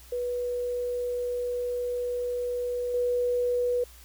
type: tone with level steps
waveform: sine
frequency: 489.4 Hz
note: B4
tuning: 16 cents flat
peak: -27 / -23 dBFS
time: 0.12-3.84 s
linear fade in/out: 5 ms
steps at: 2.94 s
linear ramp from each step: 2 ms
effects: added 60 Hz sine -50 dBFS peak until 4.04 s + white hiss -53 dBFS RMS until 4.04 s